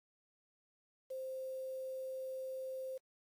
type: tone with quantisation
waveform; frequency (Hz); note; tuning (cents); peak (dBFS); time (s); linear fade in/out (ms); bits
sine; 523.3; C5; 0; -40; 1.1-2.98; 10; 10
effects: AAC 64 kbps